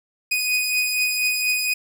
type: beating tone pair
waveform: sawtooth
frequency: 2489 / 2493.2 Hz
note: D#7 / D#7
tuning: 0 / +3 cents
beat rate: 4.2 Hz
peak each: -17 / -24 dBFS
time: 0.31-1.74 s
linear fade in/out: 10 ms
effects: none